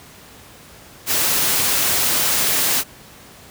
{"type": "noise", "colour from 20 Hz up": "white", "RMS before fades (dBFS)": -18, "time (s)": [1.06, 2.84], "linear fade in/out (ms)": 50, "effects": ["pink hiss -43 dBFS RMS until 3.5 s", "high-pass 60 Hz 12 dB/octave"]}